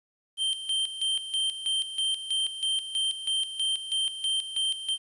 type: tone with tremolo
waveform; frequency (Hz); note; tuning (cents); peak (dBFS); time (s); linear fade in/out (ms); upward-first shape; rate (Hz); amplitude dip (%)
square; 3136; G7; 0; -25; 0.37-4.98; 50; square; 3.1; 70
effects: resampled to 24000 Hz + 10-bit